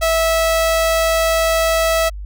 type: tone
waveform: sawtooth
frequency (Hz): 653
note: E5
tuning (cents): -17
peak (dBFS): -10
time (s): 0.01-2.1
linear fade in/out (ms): 20
effects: added 50 Hz sine -26 dBFS peak until 2.25 s